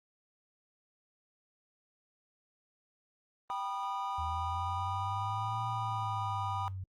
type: chord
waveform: triangle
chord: G augmented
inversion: none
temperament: just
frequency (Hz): 784 / 980 / 1225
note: G5 / B5 / D#6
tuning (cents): 0 / -14 / -27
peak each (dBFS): -37 / -35 / -37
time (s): 3.5-6.68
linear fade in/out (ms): 0
type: exponential two-way sweep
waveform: sine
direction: up then down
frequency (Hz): 77.78 to 114.8 to 93.3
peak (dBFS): -37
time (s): 4.18-6.84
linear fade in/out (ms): 5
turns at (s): 5.67
effects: Opus 24 kbps